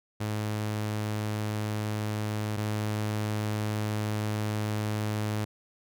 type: tone pair in turn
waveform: sawtooth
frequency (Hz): 106.4 / 106.4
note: G#2 / G#2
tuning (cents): +42 / +42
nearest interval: unison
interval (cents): 0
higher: neither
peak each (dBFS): -25 / -24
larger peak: second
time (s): 0.2-2.57 / 2.57-5.45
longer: second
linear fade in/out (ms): 10
effects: none